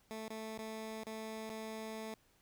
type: tone with dropouts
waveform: 15% pulse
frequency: 220 Hz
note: A3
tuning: in tune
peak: -36 dBFS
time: 0.11-2.14 s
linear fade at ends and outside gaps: 0 ms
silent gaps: 0.282-0.303 / 0.578-0.588 / 1.034-1.068 / 1.493-1.501 s
effects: pink hiss -71 dBFS RMS until 2.41 s